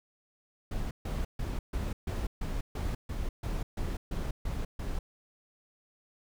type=noise bursts; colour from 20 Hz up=brown; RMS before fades=-33 dBFS; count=13; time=0.71-4.99 s; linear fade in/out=5 ms; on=200 ms; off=140 ms; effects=none